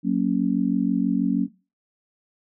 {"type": "chord", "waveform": "sine", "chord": "F# major", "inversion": "none", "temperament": "just", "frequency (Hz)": [185, 231.2, 277.5], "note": ["F#3", "A#3", "C#4"], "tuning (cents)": [0, -14, 2], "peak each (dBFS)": -23, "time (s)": [0.03, 1.48], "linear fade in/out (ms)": 50, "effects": ["noise-tail reverb RT60 0.3 s tail -19 dB re dry"]}